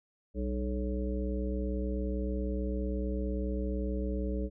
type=harmonic tone with a mistuned harmonic; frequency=61.2 Hz; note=B1; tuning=15 cents flat; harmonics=1 / 3 / 5 / 7 / 9; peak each=-32 / -37 / -39 / -40 / -42 dBFS; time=0.34-4.5 s; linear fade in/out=50 ms; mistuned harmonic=3; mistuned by=+120 cents; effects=none